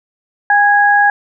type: tone pair together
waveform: sine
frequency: 815 / 1656.1 Hz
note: G#5 / G#6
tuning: -33 / -5 cents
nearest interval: octave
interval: 1228 cents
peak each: -10 dBFS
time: 0.5-1.1 s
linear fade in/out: 2 ms
effects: none